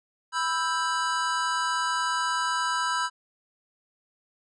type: chord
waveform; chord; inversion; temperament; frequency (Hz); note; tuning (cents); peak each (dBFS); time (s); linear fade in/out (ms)
square; E minor; second; just; 988.9 / 1318.5 / 1582.2; B5 / E6 / G6; +2 / 0 / +16; -29 / -30 / -31; 0.32-3.1; 50
effects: resampled to 22050 Hz